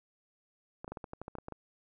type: clicks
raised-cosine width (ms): 1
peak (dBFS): -27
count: 12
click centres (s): 0.845 / 0.879 / 0.92 / 0.972 / 1.042 / 1.134 / 1.216 / 1.281 / 1.353 / 1.385 / 1.484 / 1.523
effects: none